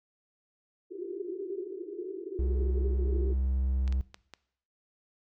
pink band-pass noise, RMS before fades -38 dBFS, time 0.9-3.34 s, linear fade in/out 20 ms, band 350 to 400 Hz, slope 96 dB/octave
triangle tone, 65.41 Hz, C2, in tune, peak -24 dBFS, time 2.39-4.01 s, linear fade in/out 0 ms
clicks, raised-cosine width 0.2 ms, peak -27 dBFS, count 4, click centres 3.878 / 3.925 / 4.144 / 4.337 s
effects noise-tail reverb RT60 0.7 s tail -20 dB re dry

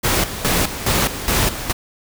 pink noise with tremolo, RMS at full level -17 dBFS, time 0.03-1.73 s, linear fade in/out 20 ms, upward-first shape square, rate 2.4 Hz, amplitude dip 70%, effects none

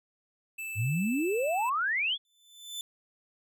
square tone, 2637 Hz, E7, in tune, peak -36 dBFS, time 0.58-1.7 s, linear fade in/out 10 ms
sine exponential sweep, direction up, 97.8 to 3520 Hz, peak -26 dBFS, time 0.75-2.18 s, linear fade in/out 50 ms
sawtooth tone with exponential growth, 3520 Hz, A7, in tune, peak -30 dBFS, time 2.25-2.81 s, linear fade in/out 1 ms, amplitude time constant 120 ms
effects none

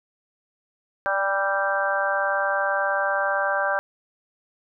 harmonic tone with a mistuned harmonic, 195.6 Hz, G3, 4 cents flat, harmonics 3 / 4 / 5 / 6 / 7 / 8, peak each -26 / -28 / -31 / -30 / -31 / -25 dBFS, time 1.06-3.79 s, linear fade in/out 0 ms, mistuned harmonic 4, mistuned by +23 cents, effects none

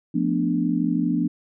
sine chord, B half-diminished seventh, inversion second, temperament equal, 174.61 / 220 / 246.9 / 293.7 Hz, F3 / A3 / B3 / D4, 0 / 0 / 0 / 0 cents, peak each -25 / -28 / -24 / -24 dBFS, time 0.14-1.28 s, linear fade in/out 10 ms, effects none

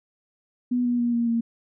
sine tone with pitch steps, 246.3 / 242.5 / 238.7 / 235 / 231.4 Hz, B3 / B3 / A#3 / A#3 / A#3, -5 / -31 / +41 / +14 / -13 cents, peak -20 dBFS, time 0.71-1.41 s, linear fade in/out 10 ms, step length 140 ms, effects none

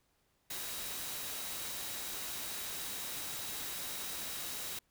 sine tone in noise, 3850 Hz, B7, 45 cents flat, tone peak -51 dBFS, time 0.5-4.79 s, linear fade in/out 5 ms, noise white, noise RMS -41 dBFS, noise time 0.5-4.79 s, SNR -13 dB, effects pink hiss -75 dBFS RMS until 4.9 s

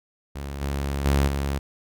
sawtooth tone with level steps, 69.8 Hz, C#2, 13 cents sharp, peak -27 / -21 / -14 / -20 dBFS, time 0.35-1.59 s, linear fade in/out 10 ms, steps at 0.61 / 1.05 / 1.27 s, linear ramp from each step 10 ms, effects none

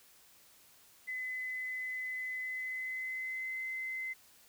sine tone with pitch glide, 2022 to 2056 Hz, B6 to C7, +40 to -31 cents, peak -36 dBFS, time 1.07-4.14 s, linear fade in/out 20 ms, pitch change +29 cents, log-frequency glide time 2.41-3.65 s, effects white hiss -62 dBFS RMS until 4.48 s

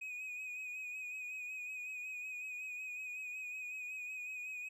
triangle tone with vibrato, 2500 Hz, D#7, 8 cents sharp, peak -40 dBFS, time 0.01-4.69 s, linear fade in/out 10 ms, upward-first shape sine, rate 5.4 Hz, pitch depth 36 cents each way, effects none

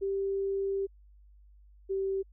sine tone pair in turn, 392 / 387.3 Hz, G4 / G4, 0 / -21 cents, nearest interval unison, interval 21 cents, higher first, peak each -28 dBFS, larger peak neither, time 0.01-0.87 / 1.89-2.23 s, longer first, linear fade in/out 20 ms, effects added 50 Hz sine -54 dBFS peak until 2.32 s

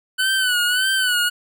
25% pulse tone with vibrato, 1496 Hz, F#6, 19 cents sharp, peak -13 dBFS, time 0.18-1.3 s, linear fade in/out 20 ms, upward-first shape sine, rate 1.7 Hz, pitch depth 73 cents each way, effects none

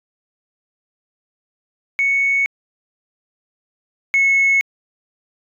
sine tone pair in turn, 2217 / 2192 Hz, C#7 / C#7, 0 / -20 cents, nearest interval unison, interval 20 cents, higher first, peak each -13 / -10 dBFS, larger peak second, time 1.99-2.46 / 4.14-4.61 s, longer neither, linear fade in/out 0 ms, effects tanh soft clip ceiling -9 dBFS

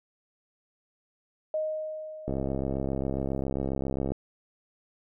sine tone with exponential decay, 622.3 Hz, D#5, in tune, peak -25 dBFS, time 1.54-3.43 s, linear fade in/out 2 ms, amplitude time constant 410 ms
click train, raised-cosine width 2 ms, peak -17 dBFS, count 125, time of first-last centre 2.28-4.12 s, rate 67.4 Hz
effects none

